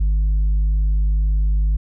sine tone with tanh clipping, 51 Hz, G#1, 31 cents flat, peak -15 dBFS, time 0-1.77 s, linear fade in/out 10 ms, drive 3 dB, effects none

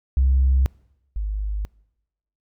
sine tone pair in turn, 65.9 / 51.34 Hz, C2 / G#1, +13 / -19 cents, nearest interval major third, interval 432 cents, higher first, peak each -13 / -22 dBFS, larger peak first, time 0.17-0.66 / 1.16-1.65 s, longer neither, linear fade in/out 0 ms, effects noise-tail reverb RT60 0.9 s tail -25 dB re dry + tanh soft clip ceiling -11 dBFS

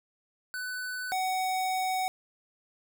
square tone pair in turn, 1498 / 749 Hz, F#6 / F#5, +21 / +21 cents, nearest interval octave, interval 1200 cents, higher first, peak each -34 / -28 dBFS, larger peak second, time 0.54-1.12 / 1.12-2.08 s, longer second, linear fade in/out 0 ms, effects none

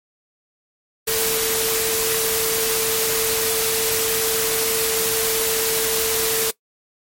sine tone in noise, 447.4 Hz, A4, 29 cents sharp, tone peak -22 dBFS, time 1.07-6.51 s, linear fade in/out 10 ms, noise white, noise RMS -21 dBFS, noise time 1.07-6.51 s, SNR -4 dB, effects noise-tail reverb RT60 0.1 s tail -19 dB re dry + MP3 64 kbps

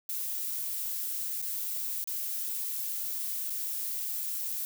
violet noise with dropouts, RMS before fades -34 dBFS, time 0.09-4.65 s, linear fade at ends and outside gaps 1 ms, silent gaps 1.417-1.424 / 2.041-2.074 / 3.498-3.503 s, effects none

